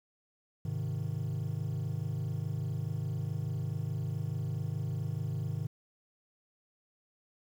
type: chord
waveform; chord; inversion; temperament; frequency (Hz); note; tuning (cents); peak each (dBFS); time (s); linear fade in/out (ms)
triangle; Ab major; none; equal; 103.83 / 130.81 / 155.56; Ab2 / C3 / Eb3; 0 / 0 / 0; -34; 0.65-5.67; 5
effects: tanh soft clip ceiling -23 dBFS + 10-bit